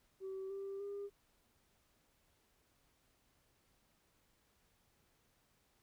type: tone with pitch steps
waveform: sine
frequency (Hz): 383.2 / 392.8 / 402.7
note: G4 / G4 / G4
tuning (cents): -39 / +4 / +47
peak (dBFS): -40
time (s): 0.2-1.1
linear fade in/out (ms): 50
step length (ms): 300
effects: tanh soft clip ceiling -39 dBFS + pink hiss -75 dBFS RMS until 5.82 s